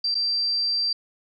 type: tone with dropouts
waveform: sine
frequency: 4700 Hz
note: D8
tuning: 1 cent sharp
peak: -21 dBFS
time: 0.04-0.93 s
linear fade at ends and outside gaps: 5 ms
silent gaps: 0.145-0.151 s
effects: none